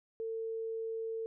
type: tone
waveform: sine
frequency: 450 Hz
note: A4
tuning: 39 cents sharp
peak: -35 dBFS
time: 0.2-1.26 s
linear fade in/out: 0 ms
effects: none